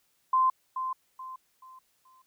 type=tone with echo; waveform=sine; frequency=1038 Hz; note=C6; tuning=14 cents flat; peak=-20 dBFS; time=0.33-0.5 s; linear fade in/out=5 ms; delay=430 ms; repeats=4; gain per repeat=-9 dB; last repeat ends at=2.22 s; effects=white hiss -71 dBFS RMS until 2.26 s